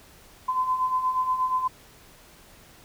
sine beating tone pair, 1016 / 1024.4 Hz, B5 / C6, +49 / -37 cents, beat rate 8.4 Hz, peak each -30 / -23 dBFS, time 0.48-1.68 s, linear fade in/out 10 ms, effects pink hiss -52 dBFS RMS until 2.84 s

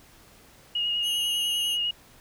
sine tone with vibrato, 2870 Hz, F7, 47 cents sharp, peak -24 dBFS, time 0.75-1.91 s, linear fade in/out 5 ms, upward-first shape sine, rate 10 Hz, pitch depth 19 cents each way
15% pulse tone, 3150 Hz, G7, 8 cents sharp, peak -27 dBFS, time 1.02-1.78 s, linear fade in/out 50 ms
effects pink hiss -54 dBFS RMS until 2.2 s

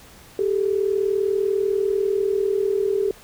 sine tone pair together, 392 / 432.1 Hz, G4 / A4, 0 / -31 cents, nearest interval major second, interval 169 cents, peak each -20 / -23 dBFS, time 0.39-3.11 s, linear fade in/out 2 ms, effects pink hiss -47 dBFS RMS until 3.23 s

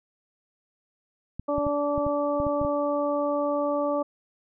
clicks, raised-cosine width 5 ms, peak -21 dBFS, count 9, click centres 1.396 / 1.582 / 1.667 / 1.979 / 2.066 / 2.401 / 2.467 / 2.615 / 2.649 s
harmonic tone, 289.9 Hz, D4, 22 cents flat, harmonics 1 / 2 / 3 / 4, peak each -29 / -25 / -34 / -32 dBFS, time 1.48-4.03 s, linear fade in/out 10 ms
effects none

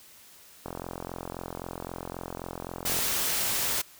click train, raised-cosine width 1 ms, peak -21 dBFS, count 103, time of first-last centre 0.66-2.989 s, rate 43.8 Hz
white noise, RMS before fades -28 dBFS, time 2.85-3.82 s, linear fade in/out 10 ms
effects white hiss -53 dBFS RMS until 3.99 s

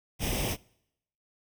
pink noise with comb filter, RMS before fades -30 dBFS, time 0.19-0.57 s, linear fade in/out 50 ms, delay 0.35 ms, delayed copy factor +0.7, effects noise-tail reverb RT60 0.8 s tail -25 dB re dry

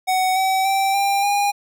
square tone with pitch steps, 747 / 762.7 / 778.7 / 795.1 / 811.8 Hz, F#5 / G5 / G5 / G5 / G#5, +16 / -48 / -12 / +24 / -40 cents, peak -17 dBFS, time 0.07-1.52 s, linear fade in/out 20 ms, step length 290 ms, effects none

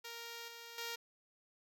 5% pulse tone with level steps, 466.2 Hz, A#4, in tune, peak -34 / -38 / -29 dBFS, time 0.04-0.96 s, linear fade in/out 10 ms, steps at 0.48 / 0.78 s, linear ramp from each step 2 ms, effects none

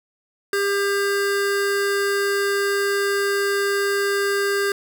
square tone pair together, 400.1 / 1598.6 Hz, G4 / G6, +35 / +33 cents, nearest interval 2 octaves, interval 2398 cents, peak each -21 / -25 dBFS, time 0.53-4.72 s, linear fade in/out 2 ms, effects none

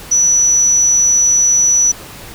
sine tone, 5920 Hz, F#8, in tune, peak -8 dBFS, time 0.11-1.92 s, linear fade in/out 10 ms, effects pink hiss -33 dBFS RMS until 2.34 s

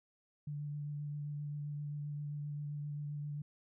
sine tone with vibrato, 146.7 Hz, D3, 2 cents flat, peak -38 dBFS, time 0.47-3.42 s, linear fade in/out 5 ms, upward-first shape triangle, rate 7.6 Hz, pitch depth 18 cents each way, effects none

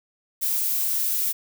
violet noise, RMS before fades -24 dBFS, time 0.41-1.33 s, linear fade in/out 20 ms, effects none

